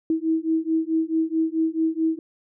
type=beating tone pair; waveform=sine; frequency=320 / 324.6 Hz; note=D#4 / E4; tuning=+49 / -27 cents; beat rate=4.6 Hz; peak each=-23 dBFS; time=0.1-2.19 s; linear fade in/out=2 ms; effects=none